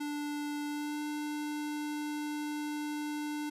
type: tone with pitch glide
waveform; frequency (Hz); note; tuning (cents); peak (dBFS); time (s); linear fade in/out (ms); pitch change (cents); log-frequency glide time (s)
square; 293.7 to 298; D4 to D4; 0 to +25; -35; 0-3.5; 10; +25; 0.67-1.02
effects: resampled to 32000 Hz